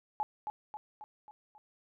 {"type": "tone with echo", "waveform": "sine", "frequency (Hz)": 849, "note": "G#5", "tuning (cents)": 38, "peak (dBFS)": -29, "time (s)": [0.2, 0.23], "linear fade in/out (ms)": 0, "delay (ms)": 270, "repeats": 5, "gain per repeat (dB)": -5, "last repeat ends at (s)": 1.58, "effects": []}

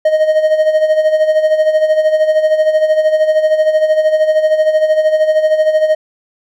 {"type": "tone with tremolo", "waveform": "triangle", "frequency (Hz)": 622.3, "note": "D#5", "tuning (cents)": 0, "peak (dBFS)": -4, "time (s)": [0.05, 5.95], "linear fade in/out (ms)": 5, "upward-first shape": "sine", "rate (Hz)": 13, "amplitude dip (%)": 65, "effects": []}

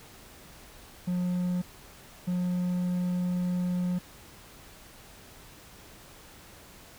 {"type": "tone bursts at uneven times", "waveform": "triangle", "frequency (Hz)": 179.2, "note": "F3", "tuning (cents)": 45, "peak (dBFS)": -24, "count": 2, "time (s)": [[1.07, 1.62], [2.27, 3.99]], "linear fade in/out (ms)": 10, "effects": ["pink hiss -51 dBFS RMS until 6.98 s"]}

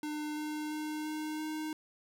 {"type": "tone with pitch steps", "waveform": "square", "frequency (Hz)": [301.4, 303.5, 305.6, 307.7, 309.9], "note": ["D4", "D#4", "D#4", "D#4", "D#4"], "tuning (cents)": [45, -43, -31, -19, -7], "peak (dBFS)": -36, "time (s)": [0.03, 1.73], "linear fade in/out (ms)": 2, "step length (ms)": 340, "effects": []}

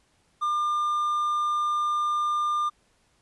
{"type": "tone", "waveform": "triangle", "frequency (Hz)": 1200, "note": "D6", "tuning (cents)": 37, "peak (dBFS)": -21, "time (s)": [0.41, 2.7], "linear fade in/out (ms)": 20, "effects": ["pink hiss -66 dBFS RMS until 3.21 s", "resampled to 24000 Hz"]}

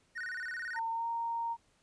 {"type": "tone with vibrato", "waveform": "triangle", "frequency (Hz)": 1661.2, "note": "G#6", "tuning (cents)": 0, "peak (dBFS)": -35, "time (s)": [0.15, 0.8], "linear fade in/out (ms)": 20, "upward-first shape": "square", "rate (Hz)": 18, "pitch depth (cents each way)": 190}
{"type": "tone with pitch glide", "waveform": "sine", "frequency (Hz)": [910, 927], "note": ["A#5", "A#5"], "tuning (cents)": [-42, -10], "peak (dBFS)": -32, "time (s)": [0.74, 1.57], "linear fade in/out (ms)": 50, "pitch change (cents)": 32, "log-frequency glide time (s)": [0.91, 1.06]}
{"effects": ["pink hiss -70 dBFS RMS until 1.82 s", "resampled to 22050 Hz"]}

